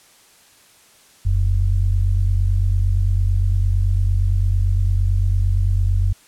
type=tone pair together; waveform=sine; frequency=43.65 / 92.5 Hz; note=F1 / F#2; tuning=0 / 0 cents; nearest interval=octave + minor second; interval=1300 cents; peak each=-17 dBFS; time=1.25-6.13 s; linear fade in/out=10 ms; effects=white hiss -51 dBFS RMS until 6.27 s + low-pass 11000 Hz 12 dB/octave